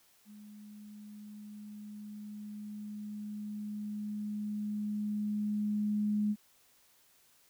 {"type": "tone with level ramp", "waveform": "sine", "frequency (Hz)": 209.3, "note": "G#3", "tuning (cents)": 14, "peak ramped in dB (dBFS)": [-49, -27], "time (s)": [0.25, 6.36], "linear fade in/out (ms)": 50, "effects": ["white hiss -66 dBFS RMS until 7.49 s"]}